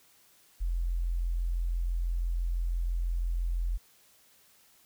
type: tone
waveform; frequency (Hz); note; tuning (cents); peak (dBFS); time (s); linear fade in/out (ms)
sine; 43; F1; -26; -27; 0.6-3.78; 20
effects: white hiss -62 dBFS RMS until 4.85 s